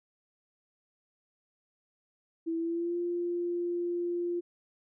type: tone with pitch glide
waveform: sine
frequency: 329.6 to 348.2 Hz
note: E4 to F4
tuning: 0 to -5 cents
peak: -29 dBFS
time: 2.46-4.41 s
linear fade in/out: 20 ms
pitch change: +95 cents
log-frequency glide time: 2.57-2.97 s
effects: none